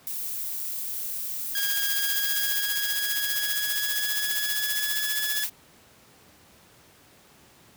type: noise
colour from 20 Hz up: violet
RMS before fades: -32 dBFS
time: 0.07-2.61 s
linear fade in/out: 0 ms
type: tone with pitch glide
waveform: 20% pulse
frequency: 1634 to 1704.4 Hz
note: G#6 to G#6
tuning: -29 to +44 cents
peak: -23 dBFS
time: 1.55-5.44 s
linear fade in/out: 2 ms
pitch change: +73 cents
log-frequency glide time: 1.92-5.31 s
type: noise with tremolo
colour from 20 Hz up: blue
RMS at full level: -27 dBFS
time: 1.56-5.5 s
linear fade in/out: 20 ms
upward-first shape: sine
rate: 15 Hz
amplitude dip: 60%
effects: pink hiss -55 dBFS RMS until 7.76 s + high-pass 80 Hz 12 dB/octave